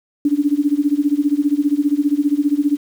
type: tone with tremolo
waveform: sine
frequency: 290.3 Hz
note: D4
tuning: 20 cents flat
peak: -10 dBFS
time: 0.25-2.77 s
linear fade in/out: 2 ms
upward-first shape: sine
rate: 15 Hz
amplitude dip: 90%
effects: 7-bit